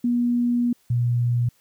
sine tone pair in turn, 241 / 120.5 Hz, B3 / B2, -42 / -42 cents, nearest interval octave, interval 1200 cents, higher first, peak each -18 dBFS, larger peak neither, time 0.04-0.73 / 0.9-1.49 s, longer first, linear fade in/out 5 ms, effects white hiss -62 dBFS RMS until 1.6 s

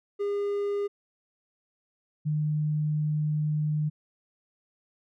triangle / sine tone pair in turn, 405.8 / 151.7 Hz, G#4 / D#3, -40 / -44 cents, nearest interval octave + perfect fourth, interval 1704 cents, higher first, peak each -24 dBFS, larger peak neither, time 0.19-0.88 / 2.25-3.9 s, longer second, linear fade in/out 20 ms, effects none

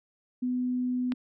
sine tone, 250 Hz, B3, 21 cents sharp, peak -26 dBFS, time 0.42-1.14 s, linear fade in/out 10 ms
click, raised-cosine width 0.3 ms, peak -21 dBFS, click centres 1.121 s
effects none

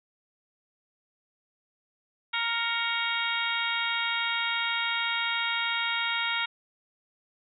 harmonic tone with a mistuned harmonic, 466.2 Hz, A#4, in tune, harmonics 2 / 3 / 4 / 5 / 6 / 7 / 8, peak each -35 / -32 / -36 / -32 / -36 / -35 / -34 dBFS, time 2.33-6.46 s, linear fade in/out 10 ms, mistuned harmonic 5, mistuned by -70 cents, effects none

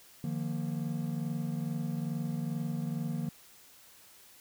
triangle chord, Eb suspended second, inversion none, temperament equal with one note detuned, 152.27 / 174.61 / 233.1 Hz, Eb3 / F3 / Bb3, -37 / 0 / 0 cents, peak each -33 / -35 / -35 dBFS, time 0.24-3.29 s, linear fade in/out 2 ms, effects white hiss -57 dBFS RMS until 4.4 s

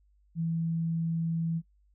sine tone, 164.81 Hz, E3, in tune, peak -27 dBFS, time 0.35-1.62 s, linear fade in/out 50 ms, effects noise-tail reverb RT60 0.1 s tail -23 dB re dry + added 50 Hz sine -62 dBFS peak until 1.94 s

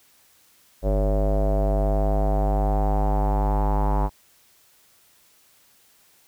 square tone with low-pass filter sweep, 50.6 Hz, G#1, 44 cents flat, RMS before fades -21 dBFS, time 0.82-4.1 s, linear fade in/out 50 ms, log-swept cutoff 580 to 920 Hz, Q 5.3, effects white hiss -58 dBFS RMS until 6.27 s

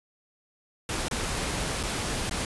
pink noise with dropouts, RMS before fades -30 dBFS, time 0.89-2.45 s, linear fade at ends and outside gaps 2 ms, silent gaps 1.084-1.111 / 1.83-1.835 / 2.296-2.31 s, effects resampled to 24000 Hz

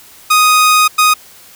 sawtooth tone bursts at uneven times, 1246 Hz, D#6, 2 cents sharp, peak -3 dBFS, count 2, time 0.3-0.88 / 0.98-1.14 s, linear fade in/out 10 ms, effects white hiss -40 dBFS RMS until 1.55 s

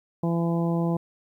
harmonic tone, 168.5 Hz, E3, 38 cents sharp, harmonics 1 / 2 / 3 / 4 / 5 / 6, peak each -23 / -29 / -33 / -35 / -37 / -39 dBFS, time 0.23-0.97 s, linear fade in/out 5 ms, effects 10-bit

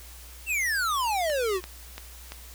square exponential sweep, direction down, 2783 to 349.2 Hz, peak -25 dBFS, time 0.46-1.61 s, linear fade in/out 50 ms
click train, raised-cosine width 0.2 ms, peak -20 dBFS, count 4, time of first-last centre 1.3-2.32 s, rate 2.94 Hz
effects added 60 Hz sine -45 dBFS peak until 2.54 s + white hiss -48 dBFS RMS until 2.54 s

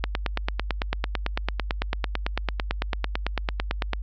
click train, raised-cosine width 0.3 ms, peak -8 dBFS, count 36, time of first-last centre 0.04-3.933 s, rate 8.99 Hz, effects added 50 Hz sine -28 dBFS peak until 4.02 s + low-pass 5000 Hz 12 dB/octave

